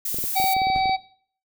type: noise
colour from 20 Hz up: violet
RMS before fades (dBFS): -27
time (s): 0.05-0.54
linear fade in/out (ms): 5
type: clicks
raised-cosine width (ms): 2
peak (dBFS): -21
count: 12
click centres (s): 0.144 / 0.187 / 0.24 / 0.4 / 0.442 / 0.566 / 0.618 / 0.67 / 0.701 / 0.761 / 0.857 / 0.895
type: harmonic tone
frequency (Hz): 764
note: G5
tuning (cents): -45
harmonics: 1 / 3 / 5 / 6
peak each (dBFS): -19 / -29 / -32 / -33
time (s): 0.35-0.97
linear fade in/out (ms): 20
type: noise with exponential decay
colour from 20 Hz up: brown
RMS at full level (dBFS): -32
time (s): 0.75-1.01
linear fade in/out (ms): 5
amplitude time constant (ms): 55
effects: noise-tail reverb RT60 0.5 s tail -17 dB re dry